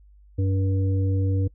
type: harmonic tone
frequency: 96 Hz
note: G2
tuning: 36 cents flat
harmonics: 1 / 3 / 5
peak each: -20 / -30 / -34 dBFS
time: 0.38-1.48 s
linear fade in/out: 10 ms
effects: noise-tail reverb RT60 0.1 s tail -24 dB re dry + added 50 Hz sine -49 dBFS peak until 1.54 s